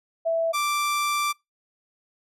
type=tone pair in turn; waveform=sine / sawtooth; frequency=659.3 / 1174.7 Hz; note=E5 / D6; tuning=0 / 0 cents; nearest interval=minor seventh; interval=1000 cents; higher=second; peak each=-20 / -19 dBFS; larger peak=second; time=0.25-0.53 / 0.53-1.33 s; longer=second; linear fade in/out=20 ms; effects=noise-tail reverb RT60 0.2 s tail -25 dB re dry + resampled to 32000 Hz